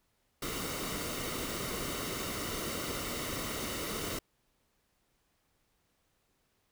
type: noise with comb filter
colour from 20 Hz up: pink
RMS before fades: -37 dBFS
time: 0.42-4.19 s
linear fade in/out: 5 ms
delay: 1.2 ms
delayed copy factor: -0.55
effects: pink hiss -75 dBFS RMS until 6.71 s